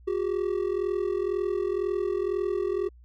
triangle ring-modulated tone, 383.4 Hz, G4, 38 cents flat, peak -20 dBFS, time 0.07-2.89 s, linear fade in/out 10 ms, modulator 21 Hz, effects added 60 Hz sine -49 dBFS peak until 3.04 s

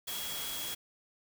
sine tone in noise, 3322 Hz, G#7, in tune, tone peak -41 dBFS, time 0.07-0.75 s, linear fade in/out 10 ms, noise white, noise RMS -39 dBFS, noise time 0.07-0.75 s, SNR -5 dB, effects none

